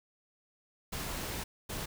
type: noise bursts at uneven times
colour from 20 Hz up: pink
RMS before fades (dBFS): -38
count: 2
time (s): 0.92-1.44 / 1.69-1.86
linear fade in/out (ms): 10
effects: none